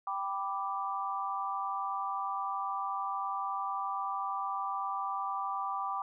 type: chord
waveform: sine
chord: G major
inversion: none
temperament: equal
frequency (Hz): 784 / 987.8 / 1174.7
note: G5 / B5 / D6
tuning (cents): 0 / 0 / 0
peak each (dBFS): -37 / -38 / -35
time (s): 0.07-6.02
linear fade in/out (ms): 2
effects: none